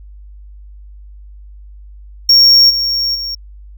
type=tone with level steps; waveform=triangle; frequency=5530 Hz; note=F8; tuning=18 cents flat; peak=-3 / -12 / -18 dBFS; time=2.29-3.35 s; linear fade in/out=5 ms; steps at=2.69 / 3.14 s; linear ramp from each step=20 ms; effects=added 50 Hz sine -33 dBFS peak until 3.77 s